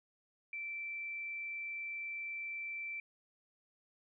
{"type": "tone with frequency modulation", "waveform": "sine", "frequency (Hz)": 2336, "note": "D7", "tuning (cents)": -10, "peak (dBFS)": -39, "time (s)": [0.53, 3], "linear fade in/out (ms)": 2, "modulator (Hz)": 28, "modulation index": 0.23, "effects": []}